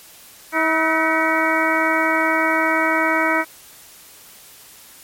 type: harmonic tone with a mistuned harmonic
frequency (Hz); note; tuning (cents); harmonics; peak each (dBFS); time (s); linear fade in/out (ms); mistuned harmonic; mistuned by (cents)
320.8; E4; -47; 1 / 2 / 3 / 4 / 5 / 6 / 7; -23 / -23 / -23 / -23 / -23 / -23 / -23; 0.52-3.45; 50; 5; -88
effects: white hiss -44 dBFS RMS until 5.03 s + MP3 64 kbps